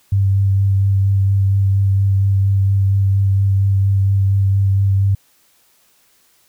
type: tone with vibrato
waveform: sine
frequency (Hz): 98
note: G2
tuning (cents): 0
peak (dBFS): -11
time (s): 0.12-5.15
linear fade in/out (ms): 5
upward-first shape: sine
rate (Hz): 4.3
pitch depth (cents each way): 14
effects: white hiss -56 dBFS RMS until 6.48 s